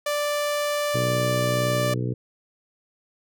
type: tone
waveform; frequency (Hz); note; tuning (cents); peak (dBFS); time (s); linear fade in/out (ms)
sawtooth; 587.3; D5; 0; -19; 0.06-1.94; 5
type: harmonic tone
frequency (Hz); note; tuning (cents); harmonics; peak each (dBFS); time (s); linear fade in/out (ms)
61.74; B1; 0; 2 / 3 / 4 / 5 / 6 / 7 / 8; -25 / -33 / -36 / -34 / -37 / -35 / -40; 0.94-2.14; 10
effects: none